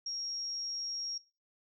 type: tone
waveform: sine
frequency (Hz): 5588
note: F8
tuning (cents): 0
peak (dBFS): -35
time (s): 0.06-1.18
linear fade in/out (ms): 5
effects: noise-tail reverb RT60 0.3 s tail -20 dB re dry